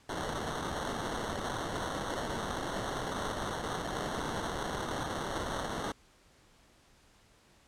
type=noise with sample-and-hold; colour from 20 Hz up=white; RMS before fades=-36 dBFS; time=0.09-5.92 s; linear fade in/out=5 ms; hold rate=2450 Hz; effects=pink hiss -63 dBFS RMS until 7.67 s + low-pass 9000 Hz 12 dB/octave